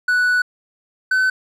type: tone pair in turn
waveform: triangle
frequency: 1480 / 1518.1 Hz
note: F#6 / F#6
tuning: 0 / +44 cents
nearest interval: unison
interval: 44 cents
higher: second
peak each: -12 dBFS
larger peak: neither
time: 0.08-0.42 / 1.11-1.3 s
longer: first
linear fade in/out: 5 ms
effects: resampled to 32000 Hz